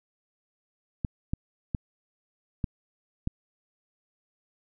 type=clicks; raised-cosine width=5 ms; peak=-15 dBFS; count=5; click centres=1.048 / 1.335 / 1.748 / 2.642 / 3.274 s; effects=none

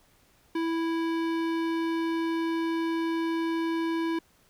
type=tone with hard clipping; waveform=sine; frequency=329.6 Hz; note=E4; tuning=in tune; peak=-28 dBFS; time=0.55-4.19 s; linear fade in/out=5 ms; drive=17 dB; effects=pink hiss -63 dBFS RMS until 4.49 s

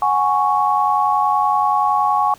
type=chord; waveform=sine; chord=F# suspended second; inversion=none; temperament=equal; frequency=740 / 830.6 / 1108.7 Hz; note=F#5 / G#5 / C#6; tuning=0 / 0 / 0 cents; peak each=-21 / -17 / -17 dBFS; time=0.02-2.34 s; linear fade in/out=2 ms; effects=pink hiss -47 dBFS RMS until 2.38 s

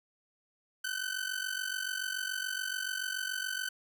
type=ring-modulated tone; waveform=sawtooth; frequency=1520 Hz; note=F#6; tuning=46 cents sharp; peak=-27 dBFS; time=0.84-3.69 s; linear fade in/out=5 ms; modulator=23.5 Hz; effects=none

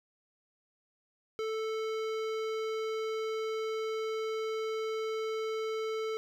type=tone with hard clipping; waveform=sine; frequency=440 Hz; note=A4; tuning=in tune; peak=-34 dBFS; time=1.39-6.17 s; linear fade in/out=0 ms; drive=17 dB; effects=none

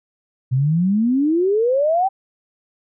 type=exponential sweep; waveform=sine; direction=up; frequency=123.47 to 794 Hz; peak=-14 dBFS; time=0.51-2.09 s; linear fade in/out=20 ms; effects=none

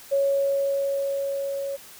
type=tone with level ramp; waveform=sine; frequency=554.4 Hz; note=C#5; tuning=in tune; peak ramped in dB=-18 to -27 dBFS; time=0.11-1.77 s; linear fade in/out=20 ms; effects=white hiss -46 dBFS RMS until 1.99 s

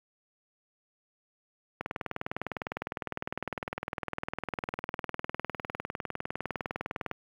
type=click train; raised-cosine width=0.5 ms; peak=-17 dBFS; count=106; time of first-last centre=1.81-7.113 s; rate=19.8 Hz; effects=high-pass 80 Hz 12 dB/octave + 9-bit

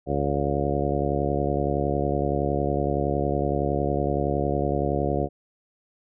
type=harmonic tone; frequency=70.8 Hz; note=C#2; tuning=37 cents sharp; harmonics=1 / 2 / 3 / 4 / 5 / 6 / 7 / 8 / 10; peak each=-30 / -29 / -33 / -31 / -30 / -30 / -32 / -30 / -31 dBFS; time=0.06-5.29 s; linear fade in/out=50 ms; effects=none

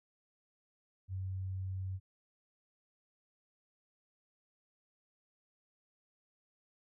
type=tone; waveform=sine; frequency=94.4 Hz; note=F#2; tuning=35 cents sharp; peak=-36 dBFS; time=1.08-2 s; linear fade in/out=50 ms; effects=none

